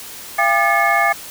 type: tone cluster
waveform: sine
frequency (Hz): 683 / 798 / 1200 / 1728 / 2171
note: F5 / G5 / D6 / A6 / C#7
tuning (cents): -39 / +31 / +37 / -32 / -37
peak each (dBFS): -19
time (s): 0.38-1.13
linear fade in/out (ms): 10
effects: white hiss -34 dBFS RMS until 1.3 s